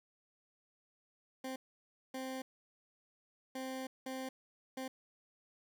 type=tone bursts at uneven times; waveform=20% pulse; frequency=261.7 Hz; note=C4; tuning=in tune; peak=-35 dBFS; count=5; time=1.44-1.56 / 2.14-2.42 / 3.55-3.87 / 4.06-4.29 / 4.77-4.88 s; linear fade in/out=5 ms; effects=none